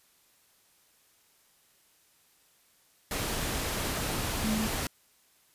sine tone in noise, 217.3 Hz, A3, 21 cents flat, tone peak -28 dBFS, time 4.44-4.67 s, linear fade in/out 2 ms, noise pink, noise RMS -32 dBFS, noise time 3.11-4.87 s, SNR +1 dB, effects white hiss -65 dBFS RMS until 5.54 s + resampled to 32000 Hz

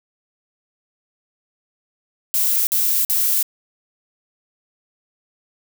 violet noise bursts, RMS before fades -18 dBFS, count 3, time 2.34-3.428 s, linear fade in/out 0 ms, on 330 ms, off 49 ms, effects none

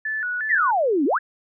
sine tone with vibrato, 1600 Hz, G6, 35 cents sharp, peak -23 dBFS, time 0.05-0.71 s, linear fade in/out 5 ms, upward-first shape square, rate 2.8 Hz, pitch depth 150 cents each way
sine exponential two-way sweep, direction down then up, 2093 to 260.5 to 1830 Hz, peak -17 dBFS, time 0.49-1.19 s, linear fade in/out 20 ms, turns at 1.05 s
effects none

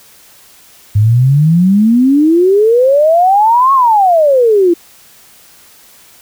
sine exponential two-way sweep, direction up then down, 100.7 to 1108.7 to 332.3 Hz, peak -5 dBFS, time 0.95-4.74 s, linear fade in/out 10 ms, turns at 3.73 s, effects white hiss -42 dBFS RMS until 6.21 s

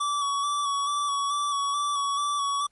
square tone with vibrato, 1143 Hz, D6, 47 cents flat, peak -25 dBFS, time 0-2.67 s, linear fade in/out 10 ms, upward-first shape square, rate 2.3 Hz, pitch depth 26 cents each way, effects pink hiss -70 dBFS RMS until 2.71 s + MP3 48 kbps

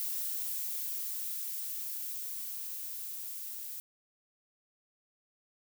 violet noise with level ramp, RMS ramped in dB -35 to -42 dBFS, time 0-3.8 s, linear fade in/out 0 ms, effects none

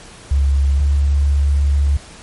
sine tone pair in turn, 69.3 / 70.92 Hz, C#2 / C#2, 0 / +40 cents, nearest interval unison, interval 40 cents, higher second, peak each -11 dBFS, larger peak neither, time 0.31-0.8 / 0.8-1.97 s, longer second, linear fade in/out 5 ms, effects pink hiss -39 dBFS RMS until 2.22 s + MP3 48 kbps

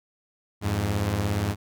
sawtooth beating tone pair, 86 / 103 Hz, F2 / G#2, -26 / -14 cents, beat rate 17 Hz, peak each -25 / -21 dBFS, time 0.61-1.56 s, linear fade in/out 50 ms, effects none

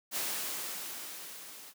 white noise with level ramp, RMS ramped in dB -33 to -50 dBFS, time 0.11-1.74 s, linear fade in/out 50 ms, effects high-pass 200 Hz 12 dB/octave

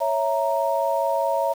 sine chord, A# diminished, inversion first, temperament equal, 554.4 / 659.3 / 932.3 Hz, C#5 / E5 / A#5, 0 / 0 / 0 cents, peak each -24 dBFS, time 0-1.54 s, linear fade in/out 20 ms, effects 7-bit

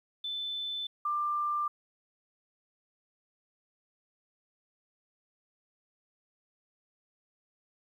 sine tone pair in turn, 3520 / 1188.3 Hz, A7 / D6, 0 / +20 cents, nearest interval octave + perfect fifth, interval 1880 cents, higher first, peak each -33 / -28 dBFS, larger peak second, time 0.24-0.87 / 1.05-1.68 s, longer neither, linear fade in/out 5 ms, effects 11-bit

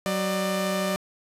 sawtooth tone pair together, 188.3 / 597.8 Hz, F#3 / D5, +31 / +31 cents, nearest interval octave + minor sixth, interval 2000 cents, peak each -23 dBFS, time 0.06-0.96 s, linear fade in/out 0 ms, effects resampled to 32000 Hz + 8-bit

